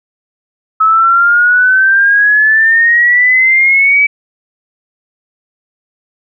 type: exponential sweep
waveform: sine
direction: up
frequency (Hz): 1289 to 2300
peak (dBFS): -5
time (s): 0.8-4.07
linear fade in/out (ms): 10
effects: none